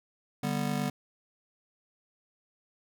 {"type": "chord", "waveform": "square", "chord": "G major", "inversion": "second", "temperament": "just", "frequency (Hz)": [147, 196, 245], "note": ["D3", "G3", "B3"], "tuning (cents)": [2, 0, -14], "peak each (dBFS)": -34, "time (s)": [0.43, 0.9], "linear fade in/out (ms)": 5, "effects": []}